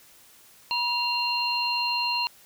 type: tone cluster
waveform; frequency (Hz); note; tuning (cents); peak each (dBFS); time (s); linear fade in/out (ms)
sine; 965 / 2773 / 4187; B5 / F7 / C8; -40 / -13 / 0; -28; 0.71-2.27; 0
effects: white hiss -54 dBFS RMS until 2.45 s